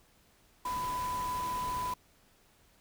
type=tone in noise; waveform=sine; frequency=998 Hz; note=B5; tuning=18 cents sharp; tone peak=-32 dBFS; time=0.65-1.94 s; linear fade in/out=5 ms; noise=pink; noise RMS=-43 dBFS; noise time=0.65-1.94 s; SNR=+8 dB; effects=pink hiss -65 dBFS RMS until 2.8 s